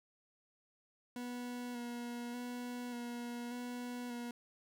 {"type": "tone with vibrato", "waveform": "40% pulse", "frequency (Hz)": 242.2, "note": "B3", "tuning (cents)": -34, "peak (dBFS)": -40, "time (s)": [1.16, 4.31], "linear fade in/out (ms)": 2, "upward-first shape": "square", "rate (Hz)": 0.85, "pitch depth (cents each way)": 18, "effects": []}